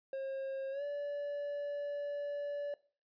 triangle tone with pitch glide, 538 to 576.6 Hz, C5 to D5, +48 to -32 cents, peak -34 dBFS, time 0.13-2.74 s, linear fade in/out 2 ms, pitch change +120 cents, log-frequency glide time 0.71-0.83 s, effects noise-tail reverb RT60 0.4 s tail -19 dB re dry + resampled to 11025 Hz

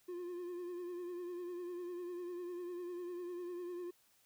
triangle tone with vibrato, 353.7 Hz, F4, 22 cents sharp, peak -39 dBFS, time 0.08-3.91 s, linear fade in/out 10 ms, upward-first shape triangle, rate 10 Hz, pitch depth 50 cents each way, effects white hiss -71 dBFS RMS until 4.25 s

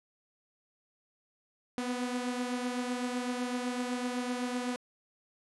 sawtooth beating tone pair, 246.1 / 254 Hz, B3 / B3, -6 / +49 cents, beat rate 7.9 Hz, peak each -29 / -35 dBFS, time 1.78-4.76 s, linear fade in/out 0 ms, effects resampled to 24000 Hz

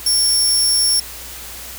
25% pulse tone, 5470 Hz, F8, 37 cents flat, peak -8 dBFS, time 0.06-1 s, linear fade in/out 5 ms, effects added 60 Hz sine -40 dBFS peak until 1.78 s + white hiss -33 dBFS RMS until 1.78 s

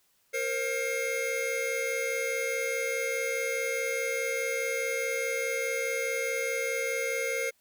square tone cluster, 465.2 / 530 / 2138 Hz, A#4 / C5 / C7, -4 / +22 / +37 cents, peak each -34 / -34 / -33 dBFS, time 0.33-7.51 s, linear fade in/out 20 ms, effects white hiss -69 dBFS RMS until 7.6 s

